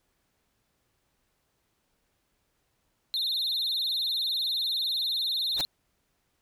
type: tone with vibrato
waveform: triangle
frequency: 3900 Hz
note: B7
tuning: 23 cents flat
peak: -25 dBFS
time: 3.14-5.65 s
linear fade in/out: 0 ms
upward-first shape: sine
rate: 20 Hz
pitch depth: 150 cents each way
type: noise with exponential growth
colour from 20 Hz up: pink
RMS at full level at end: -28 dBFS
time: 5.53-5.61 s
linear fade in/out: 0 ms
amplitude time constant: 16 ms
effects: pink hiss -74 dBFS RMS until 6.41 s